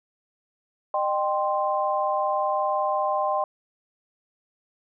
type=chord; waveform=sine; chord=C minor; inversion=first; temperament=equal with one note detuned; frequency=609.4 / 784 / 1046.5 Hz; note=Eb5 / G5 / C6; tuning=-36 / 0 / 0 cents; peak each=-26 dBFS; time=0.94-3.44 s; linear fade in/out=2 ms; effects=none